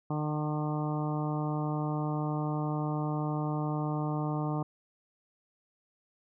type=harmonic tone with a mistuned harmonic; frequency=151 Hz; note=D3; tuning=48 cents sharp; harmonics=1 / 2 / 3 / 4 / 5 / 6 / 7 / 8; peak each=-31 / -35 / -42 / -42 / -40 / -43 / -43 / -45 dBFS; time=0.1-4.63 s; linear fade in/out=5 ms; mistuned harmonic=7; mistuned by=+20 cents; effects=none